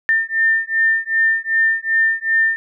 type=beating tone pair; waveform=sine; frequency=1800 / 1802.6 Hz; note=A6 / A6; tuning=+39 / +41 cents; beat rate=2.6 Hz; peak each=-17 dBFS; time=0.09-2.56 s; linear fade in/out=0 ms; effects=none